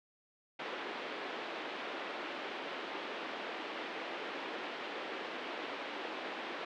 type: band-pass noise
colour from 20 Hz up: pink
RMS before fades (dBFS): -42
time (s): 0.59-6.65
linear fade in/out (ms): 5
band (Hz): 300 to 3400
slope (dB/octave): 24
effects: none